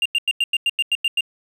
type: tone bursts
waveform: triangle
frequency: 2794 Hz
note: F7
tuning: in tune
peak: -14 dBFS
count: 10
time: 0.02-1.208 s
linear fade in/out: 2 ms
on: 36 ms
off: 92 ms
effects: resampled to 32000 Hz

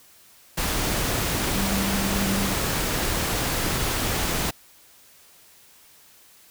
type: tone in noise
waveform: sine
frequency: 196 Hz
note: G3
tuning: in tune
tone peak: -25 dBFS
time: 1.55-2.54 s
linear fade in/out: 10 ms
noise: pink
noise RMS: -25 dBFS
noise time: 0.57-4.51 s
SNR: -3 dB
effects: white hiss -53 dBFS RMS until 6.5 s

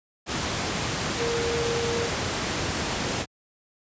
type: tone in noise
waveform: sine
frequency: 467.9 Hz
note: A#4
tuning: 6 cents sharp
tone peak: -26 dBFS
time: 1.16-2.1 s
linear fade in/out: 50 ms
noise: pink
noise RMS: -27 dBFS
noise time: 0.26-3.26 s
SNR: -2 dB
effects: high-pass 80 Hz 12 dB/octave + resampled to 16000 Hz

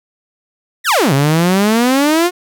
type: exponential two-way sweep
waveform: sawtooth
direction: down then up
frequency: 2026 to 133.5 to 364.3 Hz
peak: -6 dBFS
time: 0.84-2.31 s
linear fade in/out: 50 ms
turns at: 1.13 s
effects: none

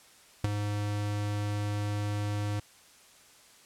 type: tone with ADSR envelope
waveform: square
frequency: 103.5 Hz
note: G#2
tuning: 5 cents flat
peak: -22 dBFS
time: 0.44-2.6 s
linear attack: 4 ms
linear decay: 17 ms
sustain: -8 dB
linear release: 7 ms
effects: white hiss -57 dBFS RMS until 3.65 s + low-pass 10000 Hz 12 dB/octave

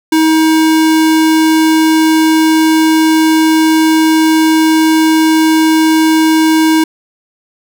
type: tone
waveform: square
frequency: 317.7 Hz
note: D#4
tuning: 36 cents sharp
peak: -7 dBFS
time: 0.12-6.84 s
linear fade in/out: 5 ms
effects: none

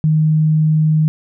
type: tone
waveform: sine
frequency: 155.56 Hz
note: D#3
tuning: in tune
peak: -10 dBFS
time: 0.04-1.08 s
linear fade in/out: 0 ms
effects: none

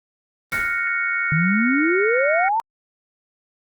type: chord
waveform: sine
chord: Gb major seventh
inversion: third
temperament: equal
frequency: 1396.9 / 1480 / 1864.7 / 2217 Hz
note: F6 / Gb6 / Bb6 / Db7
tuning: 0 / 0 / 0 / 0 cents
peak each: -24 / -29 / -27 / -23 dBFS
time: 0.52-2.49 s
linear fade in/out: 10 ms
type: noise with exponential decay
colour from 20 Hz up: pink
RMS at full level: -29 dBFS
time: 0.52-0.98 s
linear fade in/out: 1 ms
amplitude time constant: 99 ms
type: exponential sweep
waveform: sine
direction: up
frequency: 149.4 to 932.3 Hz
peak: -17 dBFS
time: 1.32-2.6 s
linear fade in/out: 0 ms
effects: Opus 24 kbps

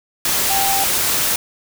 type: tone in noise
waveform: sine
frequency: 784 Hz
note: G5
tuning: in tune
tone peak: -19 dBFS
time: 0.5-0.84 s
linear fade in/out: 2 ms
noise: white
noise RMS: -18 dBFS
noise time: 0.25-1.36 s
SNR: -4 dB
effects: none

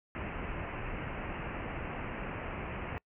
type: low-pass noise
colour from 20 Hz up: pink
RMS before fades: -39 dBFS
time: 0.15-2.98 s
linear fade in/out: 0 ms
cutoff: 2800 Hz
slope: 96 dB/octave
effects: noise-tail reverb RT60 0.1 s tail -26 dB re dry

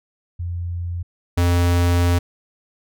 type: tone pair in turn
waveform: sine / square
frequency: 86.9 / 87.33 Hz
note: F2 / F2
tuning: -8 / 0 cents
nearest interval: unison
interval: 8 cents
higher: second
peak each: -23 / -15 dBFS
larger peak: second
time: 0.39-1.03 / 1.37-2.19 s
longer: second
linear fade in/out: 10 ms
effects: none

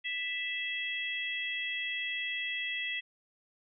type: harmonic tone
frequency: 659.3 Hz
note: E5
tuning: in tune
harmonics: 3 / 4 / 5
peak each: -36 / -37 / -38 dBFS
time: 0.04-3.01 s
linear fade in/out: 20 ms
effects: none

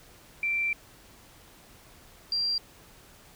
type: tone pair in turn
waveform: sine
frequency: 2349 / 4742 Hz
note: D7 / D8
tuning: 0 / +16 cents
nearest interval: octave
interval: 1216 cents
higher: second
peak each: -25 dBFS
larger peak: neither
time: 0.43-0.73 / 2.32-2.58 s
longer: first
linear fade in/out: 2 ms
effects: pink hiss -54 dBFS RMS until 3.35 s

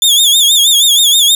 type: tone with vibrato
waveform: sawtooth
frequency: 3474 Hz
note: A7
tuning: 23 cents flat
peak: -3 dBFS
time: 0.02-1.35 s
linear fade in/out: 2 ms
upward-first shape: sine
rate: 6.3 Hz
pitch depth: 110 cents each way
effects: none

